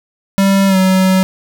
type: tone with pitch glide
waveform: square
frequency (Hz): 195.5 to 188.08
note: G3 to F#3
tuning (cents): -4 to +29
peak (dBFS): -9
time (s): 0.38-1.23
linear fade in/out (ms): 0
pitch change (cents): -67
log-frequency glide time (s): 0.67-0.77
effects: none